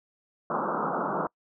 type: band-pass noise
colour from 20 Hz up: white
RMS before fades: -29 dBFS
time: 0.5-1.27 s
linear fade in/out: 2 ms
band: 150 to 1400 Hz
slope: 96 dB/octave
effects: noise-tail reverb RT60 0.1 s tail -26 dB re dry